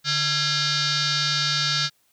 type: tone with frequency modulation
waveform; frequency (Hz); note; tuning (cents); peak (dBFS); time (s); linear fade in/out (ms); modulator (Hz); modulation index
sine; 146.83; D3; 0; -20; 0.04-1.9; 50; 755; 6.9
effects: white hiss -65 dBFS RMS until 2.12 s